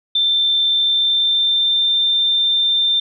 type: tone with pitch glide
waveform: sine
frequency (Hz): 3561 to 3584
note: A7 to A7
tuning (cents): +20 to +31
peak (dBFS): -13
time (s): 0.15-3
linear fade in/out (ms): 5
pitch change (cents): +11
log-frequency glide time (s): 0.66-1.86
effects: none